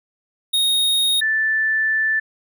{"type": "tone pair in turn", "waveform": ["square", "sine"], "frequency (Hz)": [3729, 1759.9], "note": ["A#7", "A6"], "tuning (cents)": [0, 0], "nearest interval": "octave + minor second", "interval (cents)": 1300, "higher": "first", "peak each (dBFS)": -16, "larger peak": "neither", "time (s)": [[0.53, 1.21], [1.21, 2.2]], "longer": "second", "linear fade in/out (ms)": 10, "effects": []}